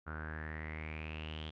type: tone with low-pass filter sweep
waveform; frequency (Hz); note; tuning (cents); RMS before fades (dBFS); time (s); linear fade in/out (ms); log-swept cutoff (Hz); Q
sawtooth; 77.9; D#2; +3; -43; 0.06-1.51; 20; 1400 to 3300; 9.1
effects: none